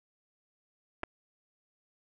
clicks, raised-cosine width 0.5 ms, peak -20 dBFS, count 2, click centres 1.033 / 1.036 s, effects none

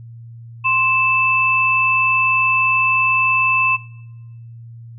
sine tone pair together, 1046.5 / 2637 Hz, C6 / E7, 0 / 0 cents, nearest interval octave + major third, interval 1600 cents, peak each -18 / -15 dBFS, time 0.64-3.77 s, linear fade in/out 20 ms, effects noise-tail reverb RT60 1.0 s tail -22 dB re dry + added 116 Hz sine -34 dBFS peak until 4.98 s

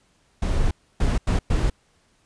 brown noise bursts at uneven times, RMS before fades -20 dBFS, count 4, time 0.42-0.71 / 1-1.18 / 1.27-1.39 / 1.5-1.7 s, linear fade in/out 5 ms, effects pink hiss -63 dBFS RMS until 2.25 s + resampled to 22050 Hz

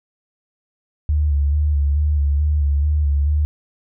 sine tone with vibrato, 73.1 Hz, D2, 7 cents flat, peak -14 dBFS, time 1.09-3.45 s, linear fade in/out 0 ms, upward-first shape square, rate 2.3 Hz, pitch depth 41 cents each way, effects none

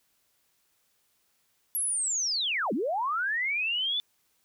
sine linear two-way sweep, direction down then up, 11450 to 190 to 3536 Hz, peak -26 dBFS, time 1.75-4 s, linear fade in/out 0 ms, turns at 2.73 s, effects white hiss -71 dBFS RMS until 4.44 s

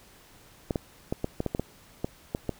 clicks, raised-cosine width 2 ms, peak -14 dBFS, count 11, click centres 0.708 / 0.758 / 1.125 / 1.244 / 1.404 / 1.463 / 1.549 / 1.596 / 2.045 / 2.349 / 2.493 s, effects pink hiss -55 dBFS RMS until 2.59 s

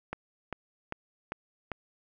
click train, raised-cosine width 0.5 ms, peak -19 dBFS, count 5, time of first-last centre 0.13-1.717 s, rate 2.52 Hz, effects none

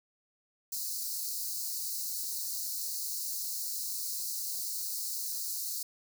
white high-pass noise, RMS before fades -36 dBFS, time 0.72-5.83 s, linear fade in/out 5 ms, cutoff 4100 Hz, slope 96 dB/octave, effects none

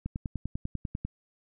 click train, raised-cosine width 5 ms, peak -20 dBFS, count 11, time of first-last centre 0.06-1.05 s, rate 10.1 Hz, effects none

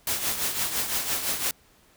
white noise with tremolo, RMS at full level -25 dBFS, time 0.07-1.51 s, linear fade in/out 2 ms, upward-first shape triangle, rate 5.9 Hz, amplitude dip 65%, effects pink hiss -59 dBFS RMS until 1.96 s

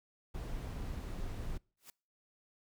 brown noise, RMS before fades -40 dBFS, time 0.34-1.58 s, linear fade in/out 10 ms
white noise with exponential growth, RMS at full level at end -48 dBFS, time 1.77-1.9 s, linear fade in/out 2 ms, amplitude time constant 28 ms
effects noise-tail reverb RT60 0.4 s tail -26 dB re dry

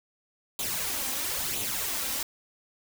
white noise with flanger, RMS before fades -31 dBFS, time 0.59-2.23 s, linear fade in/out 2 ms, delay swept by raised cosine 0.28 to 3.78 ms, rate 1 Hz, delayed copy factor +0.6, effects none

